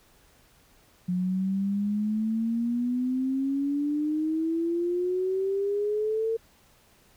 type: exponential sweep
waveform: sine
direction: up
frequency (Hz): 178.4 to 454.6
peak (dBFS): -24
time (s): 1.08-6.37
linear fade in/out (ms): 10
effects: pink hiss -60 dBFS RMS until 7.16 s